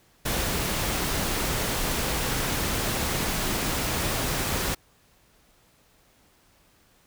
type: noise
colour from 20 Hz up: pink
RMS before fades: -27 dBFS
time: 0.25-4.75 s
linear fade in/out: 10 ms
effects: pink hiss -61 dBFS RMS until 7.06 s